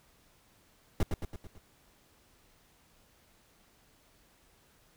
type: noise with echo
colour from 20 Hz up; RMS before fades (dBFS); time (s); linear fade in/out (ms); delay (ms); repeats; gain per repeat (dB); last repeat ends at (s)
brown; -25; 1-1.03; 2; 110; 5; -5; 1.58
effects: pink hiss -65 dBFS RMS until 4.96 s